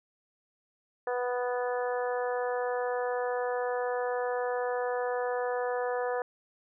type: harmonic tone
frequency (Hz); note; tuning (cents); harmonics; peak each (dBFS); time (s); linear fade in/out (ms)
246.9; B3; 0; 2 / 3 / 4 / 5 / 6 / 7; -30 / -35 / -39 / -42 / -43 / -41; 1.07-6.22; 2
effects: none